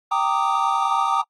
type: chord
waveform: triangle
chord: Eb major seventh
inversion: first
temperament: equal with one note detuned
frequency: 784 / 921.1 / 1174.7 / 1244.5 Hz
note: G5 / Bb5 / D6 / Eb6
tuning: 0 / -21 / 0 / 0 cents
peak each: -22 dBFS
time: 0.11-1.22 s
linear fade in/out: 10 ms
effects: noise-tail reverb RT60 0.1 s tail -26 dB re dry + AAC 32 kbps